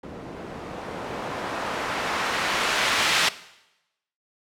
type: noise with low-pass filter sweep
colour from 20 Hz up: blue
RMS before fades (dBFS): -27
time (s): 0.03-3.29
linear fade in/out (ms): 5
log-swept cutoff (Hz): 320 to 2800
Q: 0.73
effects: noise-tail reverb RT60 0.9 s tail -17 dB re dry